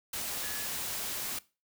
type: tone in noise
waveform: sine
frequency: 1700 Hz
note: G#6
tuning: 40 cents sharp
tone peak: -43 dBFS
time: 0.43-0.66 s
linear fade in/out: 5 ms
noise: white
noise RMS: -36 dBFS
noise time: 0.13-1.39 s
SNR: -10 dB
effects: noise-tail reverb RT60 0.3 s tail -20 dB re dry